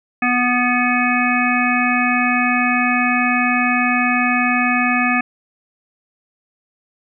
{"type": "harmonic tone with a mistuned harmonic", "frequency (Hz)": 246.2, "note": "B3", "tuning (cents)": -5, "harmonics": [1, 3, 5, 7, 9, 10], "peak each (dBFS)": [-19, -22, -22, -21, -23, -21], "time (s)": [0.22, 5.21], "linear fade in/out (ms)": 5, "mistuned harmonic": 10, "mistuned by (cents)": 51, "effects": []}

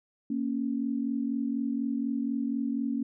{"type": "tone pair together", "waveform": "sine", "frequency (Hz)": [233.1, 277.2], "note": ["A#3", "C#4"], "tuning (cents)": [0, 0], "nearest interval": "minor third", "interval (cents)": 300, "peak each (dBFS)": [-30, -30], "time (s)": [0.3, 3.03], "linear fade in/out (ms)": 5, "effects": []}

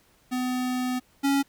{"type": "tone pair in turn", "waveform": "square", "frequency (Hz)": [252.1, 277.9], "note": ["B3", "C#4"], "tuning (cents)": [36, 4], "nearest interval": "major second", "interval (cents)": 168, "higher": "second", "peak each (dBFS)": [-26, -21], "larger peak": "second", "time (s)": [[0.31, 1], [1.23, 1.43]], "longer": "first", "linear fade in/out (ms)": 20, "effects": ["pink hiss -62 dBFS RMS until 1.48 s"]}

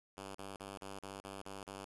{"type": "tone bursts", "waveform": "5% pulse", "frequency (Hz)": 98, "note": "G2", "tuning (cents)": 0, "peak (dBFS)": -34, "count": 8, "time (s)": [0.17, 1.848], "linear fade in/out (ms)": 5, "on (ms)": 180, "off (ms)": 34, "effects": ["resampled to 22050 Hz", "10-bit"]}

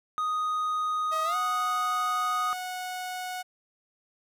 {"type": "tone", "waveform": "triangle", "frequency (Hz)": 1244.5, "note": "D#6", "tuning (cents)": 0, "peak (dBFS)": -24, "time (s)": [0.18, 2.53], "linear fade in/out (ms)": 0}
{"type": "tone with pitch glide", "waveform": "sawtooth", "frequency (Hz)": [639, 734], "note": ["D#5", "F#5"], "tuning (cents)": [46, -14], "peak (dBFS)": -29, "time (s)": [1.11, 3.43], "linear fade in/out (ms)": 20, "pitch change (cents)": 240, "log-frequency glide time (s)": [1.24, 1.36]}
{"effects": []}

